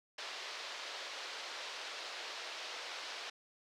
white band-pass noise, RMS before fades -45 dBFS, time 0.18-3.3 s, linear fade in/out 5 ms, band 420 to 4800 Hz, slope 24 dB/octave, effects none

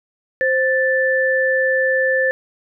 sine tone pair together, 523.3 / 1760 Hz, C5 / A6, 0 / 0 cents, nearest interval octave + major sixth, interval 2100 cents, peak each -17 dBFS, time 0.41-2.31 s, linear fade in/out 0 ms, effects none

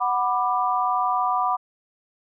sine chord, B minor, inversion second, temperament just, 740.8 / 987.8 / 1185.3 Hz, F#5 / B5 / D6, +2 / 0 / +16 cents, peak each -24 dBFS, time 0-1.57 s, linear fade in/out 20 ms, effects none

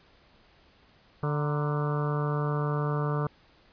harmonic tone with a mistuned harmonic, 147.4 Hz, D3, 7 cents sharp, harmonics 1 / 2 / 3 / 4 / 5 / 6 / 7 / 8 / 9 / 10, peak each -27 / -39 / -34 / -39 / -43 / -41 / -41 / -37 / -42 / -45 dBFS, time 1.23-3.27 s, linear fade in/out 2 ms, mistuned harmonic 6, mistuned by +94 cents, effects pink hiss -60 dBFS RMS until 3.72 s + resampled to 11025 Hz

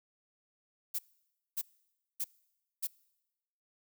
violet noise bursts, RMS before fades -34 dBFS, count 4, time 0.94-2.872 s, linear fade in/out 10 ms, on 48 ms, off 580 ms, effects noise-tail reverb RT60 1.0 s tail -24 dB re dry

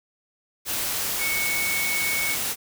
sine tone in noise, 2217 Hz, C#7, in tune, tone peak -25 dBFS, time 1.18-2.37 s, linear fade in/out 50 ms, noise white, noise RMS -27 dBFS, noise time 0.65-2.56 s, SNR -1 dB, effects none

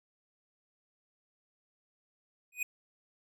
square tone with exponential growth, 2489 Hz, D#7, in tune, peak -28 dBFS, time 2.52-2.63 s, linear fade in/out 5 ms, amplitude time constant 23 ms, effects none

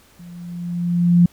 sine tone with level ramp, 174 Hz, F3, 6 cents flat, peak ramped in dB -37 to -7 dBFS, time 0.19-1.26 s, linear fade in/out 5 ms, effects pink hiss -52 dBFS RMS until 1.32 s

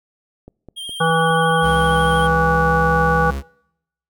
click train, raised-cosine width 2 ms, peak -25 dBFS, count 11, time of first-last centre 0.48-2.546 s, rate 4.84 Hz
square tone with vibrato, 3200 Hz, G7, 35 cents sharp, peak -28 dBFS, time 0.76-2.28 s, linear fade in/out 20 ms, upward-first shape sine, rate 13 Hz, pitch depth 31 cents each way
harmonic tone, 163.4 Hz, E3, 15 cents flat, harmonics 1 / 3 / 5 / 7 / 9, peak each -20 / -20 / -20 / -20 / -20 dBFS, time 1-3.31 s, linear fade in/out 10 ms
45% pulse tone, 68.4 Hz, C#2, 23 cents flat, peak -23 dBFS, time 1.61-3.43 s, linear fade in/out 50 ms
effects noise-tail reverb RT60 0.8 s tail -25 dB re dry

